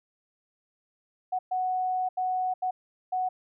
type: tone bursts at uneven times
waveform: sine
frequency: 740 Hz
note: F#5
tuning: in tune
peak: -25 dBFS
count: 5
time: 1.32-1.39 / 1.51-2.09 / 2.17-2.54 / 2.62-2.71 / 3.12-3.29 s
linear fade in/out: 10 ms
effects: none